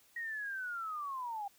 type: linear sweep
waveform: sine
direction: down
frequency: 1897 to 784 Hz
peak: -37 dBFS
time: 0.16-1.48 s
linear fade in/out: 5 ms
effects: white hiss -66 dBFS RMS until 1.58 s